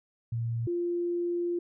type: tone pair in turn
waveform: sine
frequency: 116 / 347.6 Hz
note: A#2 / F4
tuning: -8 / -8 cents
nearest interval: octave + perfect fifth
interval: 1900 cents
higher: second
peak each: -28 / -27 dBFS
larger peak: second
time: 0.32-0.67 / 0.67-1.59 s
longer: second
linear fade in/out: 5 ms
effects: none